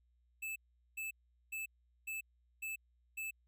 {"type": "tone bursts", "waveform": "square", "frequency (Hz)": 2624, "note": "E7", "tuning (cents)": -9, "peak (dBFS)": -40, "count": 6, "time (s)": [0.42, 3.31], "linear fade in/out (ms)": 10, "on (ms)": 140, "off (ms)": 410, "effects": ["added 60 Hz sine -70 dBFS peak until 3.47 s"]}